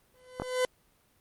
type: tone with exponential growth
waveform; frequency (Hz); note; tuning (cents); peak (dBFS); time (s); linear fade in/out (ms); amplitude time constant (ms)
40% pulse; 506; B4; +42; -22; 0.14-0.65; 1; 110
type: clicks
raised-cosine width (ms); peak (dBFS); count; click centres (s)
1; -18; 2; 0.399 / 0.42
effects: pink hiss -67 dBFS RMS until 1.2 s + Opus 32 kbps